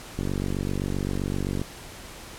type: click train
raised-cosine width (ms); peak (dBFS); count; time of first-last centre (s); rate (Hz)
3; -15; 69; 0.19-1.616; 47.7
effects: pink hiss -42 dBFS RMS until 2.38 s + low-pass 12000 Hz 12 dB/octave